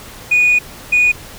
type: tone pair in turn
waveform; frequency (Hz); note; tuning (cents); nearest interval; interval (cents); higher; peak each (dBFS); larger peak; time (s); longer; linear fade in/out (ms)
sine; 2463 / 2463; D#7 / D#7; -18 / -18; unison; 0; neither; -7; neither; 0.31-0.59 / 0.92-1.12; first; 10
effects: tanh soft clip ceiling -6 dBFS + pink hiss -35 dBFS RMS until 1.38 s